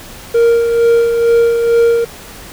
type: tone with tremolo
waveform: triangle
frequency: 466.2 Hz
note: A#4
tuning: in tune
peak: -4 dBFS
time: 0.34-2.05 s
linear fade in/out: 10 ms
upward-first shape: sine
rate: 2.2 Hz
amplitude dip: 45%
effects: pink hiss -33 dBFS RMS until 2.52 s